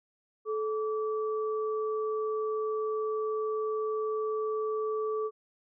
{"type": "tone pair together", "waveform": "sine", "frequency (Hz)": [433.4, 1156], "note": ["A4", "D6"], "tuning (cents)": [-26, -28], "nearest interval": "octave + perfect fourth", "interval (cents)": 1698, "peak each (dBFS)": [-29, -37], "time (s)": [0.45, 5.31], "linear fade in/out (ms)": 50, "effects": []}